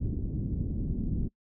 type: low-pass noise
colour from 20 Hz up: pink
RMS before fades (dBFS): -31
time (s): 0-1.29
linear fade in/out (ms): 20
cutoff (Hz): 280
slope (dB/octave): 24
effects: noise-tail reverb RT60 0.1 s tail -25 dB re dry